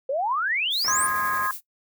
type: exponential sweep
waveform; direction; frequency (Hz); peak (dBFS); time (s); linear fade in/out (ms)
sine; up; 511 to 9956; -22; 0.09-1.07; 5
type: noise with tremolo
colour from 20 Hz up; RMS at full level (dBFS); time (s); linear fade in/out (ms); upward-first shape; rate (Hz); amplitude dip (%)
violet; -34; 0.7-1.61; 50; sine; 11; 30
type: low-pass noise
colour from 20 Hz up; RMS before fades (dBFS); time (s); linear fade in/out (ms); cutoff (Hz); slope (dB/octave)
white; -39; 0.84-1.47; 5; 2300; 96
type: chord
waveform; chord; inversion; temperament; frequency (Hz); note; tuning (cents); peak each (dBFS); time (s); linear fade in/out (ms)
sine; Ab major; first; equal with one note detuned; 1046.5 / 1244.5 / 1648.8; C6 / Eb6 / Ab6; 0 / 0 / -13; -27 / -29 / -27; 0.88-1.51; 0
effects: noise-tail reverb RT60 0.1 s tail -17 dB re dry